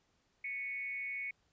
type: tone with frequency modulation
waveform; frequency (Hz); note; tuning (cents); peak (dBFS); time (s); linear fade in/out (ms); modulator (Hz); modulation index
sine; 2217; C#7; 0; -37; 0.44-1.31; 5; 243; 0.48
effects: pink hiss -75 dBFS RMS until 1.52 s + resampled to 16000 Hz